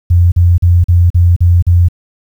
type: tone bursts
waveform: sine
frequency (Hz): 87.31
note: F2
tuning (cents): 0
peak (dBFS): -4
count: 7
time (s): 0.1-1.886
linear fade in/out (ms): 10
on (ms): 220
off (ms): 41
effects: 7-bit